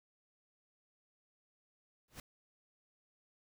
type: noise with exponential growth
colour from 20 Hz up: pink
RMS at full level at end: -43 dBFS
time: 2.08-2.2 s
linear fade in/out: 2 ms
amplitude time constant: 26 ms
effects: none